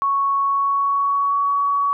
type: tone with pitch glide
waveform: sine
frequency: 1108.7 to 1128.1 Hz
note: C#6 to C#6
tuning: 0 to +30 cents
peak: -16 dBFS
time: 0.02-1.93 s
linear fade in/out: 0 ms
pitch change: +30 cents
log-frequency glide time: 0.4-1.56 s
effects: none